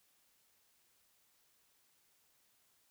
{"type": "silence", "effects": ["white hiss -73 dBFS RMS until 2.9 s"]}